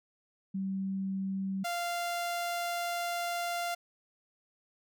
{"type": "tone pair in turn", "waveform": ["sine", "sawtooth"], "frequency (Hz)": [192.7, 694.3], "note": ["G3", "F5"], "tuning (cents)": [-29, -10], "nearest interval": "octave + minor seventh", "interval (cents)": 2219, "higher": "second", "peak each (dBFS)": [-31, -28], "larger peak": "second", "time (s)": [[0.54, 1.64], [1.64, 3.75]], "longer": "second", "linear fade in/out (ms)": 10, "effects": []}